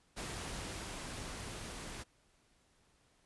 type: noise with level ramp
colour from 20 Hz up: pink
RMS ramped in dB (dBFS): -42 to -46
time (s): 0.16-2.04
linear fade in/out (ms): 20
effects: pink hiss -71 dBFS RMS until 3.25 s + resampled to 24000 Hz